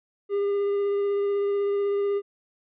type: tone with vibrato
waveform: triangle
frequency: 403 Hz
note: G4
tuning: 48 cents sharp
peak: -20 dBFS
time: 0.29-2.22 s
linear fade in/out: 50 ms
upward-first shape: sine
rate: 16 Hz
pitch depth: 11 cents each way
effects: resampled to 8000 Hz